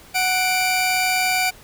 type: tone pair together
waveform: sawtooth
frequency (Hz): 739.9 / 2349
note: F#5 / D7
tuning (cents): 0 / 0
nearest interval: octave + minor sixth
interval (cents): 2000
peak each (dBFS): -17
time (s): 0.14-1.51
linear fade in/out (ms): 20
effects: pink hiss -46 dBFS RMS until 1.63 s